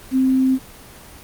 sine tone with quantisation, 261.6 Hz, C4, in tune, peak -13 dBFS, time 0.11-0.59 s, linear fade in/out 50 ms, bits 7, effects pink hiss -41 dBFS RMS until 1.23 s + Opus 24 kbps

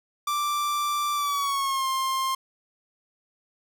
45% pulse tone with pitch glide, 1174.7 to 1058.7 Hz, D6 to C6, 0 to +20 cents, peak -24 dBFS, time 0.27-2.35 s, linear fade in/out 5 ms, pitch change -180 cents, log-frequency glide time 1.14-1.87 s, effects none

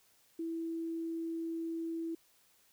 sine tone, 329.6 Hz, E4, in tune, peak -35 dBFS, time 0.39-2.15 s, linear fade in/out 5 ms, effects white hiss -68 dBFS RMS until 2.72 s

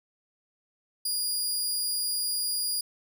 20% pulse tone, 4855 Hz, D#8, 43 cents flat, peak -21 dBFS, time 1.05-2.81 s, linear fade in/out 5 ms, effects none

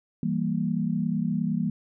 sine chord, E diminished, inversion none, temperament equal, 164.81 / 196 / 233.1 Hz, E3 / G3 / Bb3, 0 / 0 / 0 cents, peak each -28 / -28 / -28 dBFS, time 0.23-1.7 s, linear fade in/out 2 ms, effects none

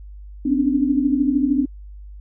sine tone cluster, 254.2 / 280.4 / 293.5 Hz, C4 / C#4 / D4, -50 / +20 / -1 cents, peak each -20 dBFS, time 0.45-1.66 s, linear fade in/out 10 ms, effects added 50 Hz sine -35 dBFS peak until 2.2 s

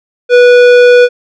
sine tone with tanh clipping, 490 Hz, B4, 14 cents flat, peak -3 dBFS, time 0.29-1.09 s, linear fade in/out 50 ms, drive 15 dB, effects none

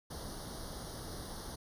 pink noise with comb filter, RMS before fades -44 dBFS, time 0.1-1.56 s, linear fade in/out 10 ms, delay 0.2 ms, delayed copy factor +1, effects resampled to 32000 Hz

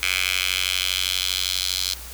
10% pulse tone with high-pass filter sweep, 92.5 Hz, F#2, in tune, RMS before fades -24 dBFS, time 0.03-1.94 s, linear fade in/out 0 ms, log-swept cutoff 2400 to 4100 Hz, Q 2.6, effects added 60 Hz sine -39 dBFS peak until 2.13 s + white hiss -39 dBFS RMS until 2.13 s

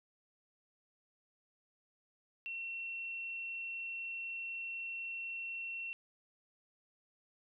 sine tone, 2716 Hz, F7, 49 cents flat, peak -39 dBFS, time 2.46-5.93 s, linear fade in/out 0 ms, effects none

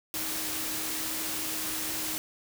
sine tone in noise, 314.1 Hz, D#4, 16 cents sharp, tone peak -42 dBFS, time 0.14-2.18 s, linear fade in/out 0 ms, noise white, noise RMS -33 dBFS, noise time 0.14-2.18 s, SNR -12 dB, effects none

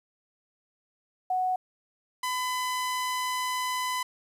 sine / sawtooth tone pair in turn, 740 / 1006.3 Hz, F#5 / B5, 0 / +32 cents, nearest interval perfect fourth, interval 532 cents, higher second, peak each -24 dBFS, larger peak neither, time 1.3-1.56 / 2.23-4.03 s, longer second, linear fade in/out 5 ms, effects resampled to 32000 Hz + 10-bit

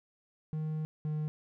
triangle tone pair in turn, 155.56 / 152.89 Hz, D#3 / D#3, 0 / -30 cents, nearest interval unison, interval 30 cents, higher first, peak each -30 / -29 dBFS, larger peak second, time 0.53-0.85 / 1.05-1.28 s, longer first, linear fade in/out 0 ms, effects none

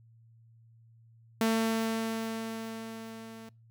sawtooth tone with level ramp, 224.4 Hz, A3, 34 cents sharp, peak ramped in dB -20 to -41 dBFS, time 1.41-3.49 s, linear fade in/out 2 ms, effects noise-tail reverb RT60 0.3 s tail -26 dB re dry + added 114 Hz sine -56 dBFS peak until 3.7 s

